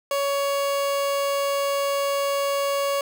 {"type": "tone", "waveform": "30% pulse", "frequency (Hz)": 560, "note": "C#5", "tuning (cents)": 18, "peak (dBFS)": -19, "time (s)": [0.11, 3.01], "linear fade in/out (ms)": 2, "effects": []}